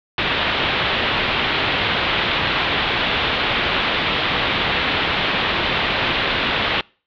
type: low-pass noise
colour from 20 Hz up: white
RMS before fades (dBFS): -20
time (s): 0.18-6.81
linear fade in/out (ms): 2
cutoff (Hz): 3700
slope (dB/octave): 48
effects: noise-tail reverb RT60 0.4 s tail -26 dB re dry